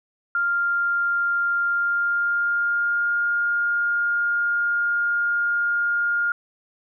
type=tone with pitch glide; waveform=sine; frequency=1396.9 to 1413.9 Hz; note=F6 to F6; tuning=0 to +21 cents; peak=-19 dBFS; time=0.35-6.32 s; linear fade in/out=2 ms; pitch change=+21 cents; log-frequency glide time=1.63-3.15 s; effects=none